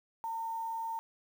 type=tone with quantisation; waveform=sine; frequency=909 Hz; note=A#5; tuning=44 cents flat; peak=-34 dBFS; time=0.24-0.99 s; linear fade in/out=0 ms; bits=9; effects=none